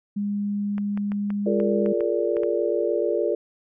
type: tone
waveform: sine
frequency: 203.9 Hz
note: G#3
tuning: 32 cents flat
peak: -23 dBFS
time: 0.16-1.93 s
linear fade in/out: 10 ms
type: clicks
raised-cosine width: 0.5 ms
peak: -23 dBFS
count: 9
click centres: 0.781 / 0.975 / 1.119 / 1.304 / 1.601 / 1.861 / 2.007 / 2.368 / 2.434 s
type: chord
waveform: sine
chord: Bb dominant seventh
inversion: second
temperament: just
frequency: 349.6 / 419.5 / 466.2 / 582.7 Hz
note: F4 / Ab4 / Bb4 / D5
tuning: +2 / +17 / 0 / -14 cents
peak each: -26 dBFS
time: 1.46-3.35 s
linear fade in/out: 5 ms
effects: none